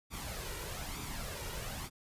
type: noise with flanger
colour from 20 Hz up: pink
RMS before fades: -41 dBFS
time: 0.1-1.9 s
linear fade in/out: 50 ms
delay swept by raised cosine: 0.84 to 2.14 ms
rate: 1.1 Hz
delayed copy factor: +0.55
effects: resampled to 32000 Hz